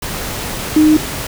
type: tone in noise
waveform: sine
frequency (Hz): 307.9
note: D#4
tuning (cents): -18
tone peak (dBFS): -6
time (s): 0.76-0.97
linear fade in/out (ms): 5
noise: pink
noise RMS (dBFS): -23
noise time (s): 0.02-1.27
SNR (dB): +14
effects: none